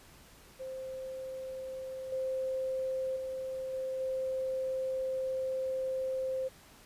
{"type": "tone with level steps", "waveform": "sine", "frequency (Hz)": 523.3, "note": "C5", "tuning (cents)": 0, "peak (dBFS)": [-38, -31, -35, -33, -31], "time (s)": [0.59, 6.49], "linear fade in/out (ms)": 20, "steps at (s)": [2.12, 3.16, 3.73, 4], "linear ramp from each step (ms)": 5, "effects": ["pink hiss -57 dBFS RMS until 6.85 s", "resampled to 32000 Hz"]}